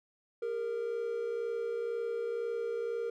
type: tone pair together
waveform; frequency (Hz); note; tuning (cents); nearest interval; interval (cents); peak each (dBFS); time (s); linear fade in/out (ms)
triangle; 403.3 / 465.3; G4 / A#4; +49 / -3; major second; 248; -38 / -31; 0.42-3.1; 5
effects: none